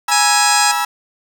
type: chord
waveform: 35% pulse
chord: E major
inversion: first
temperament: equal with one note detuned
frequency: 830.6 / 964.6 / 1318.5 Hz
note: G#5 / B5 / E6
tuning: 0 / -41 / 0 cents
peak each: -19 dBFS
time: 0.08-0.85 s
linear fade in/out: 5 ms
type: harmonic tone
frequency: 830.6 Hz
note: G#5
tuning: in tune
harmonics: 1 / 2 / 3 / 4 / 5 / 6 / 7 / 8 / 9 / 10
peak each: -23 / -20 / -24 / -26 / -23 / -20 / -25 / -25 / -20 / -23 dBFS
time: 0.11-0.72 s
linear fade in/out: 10 ms
effects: 7-bit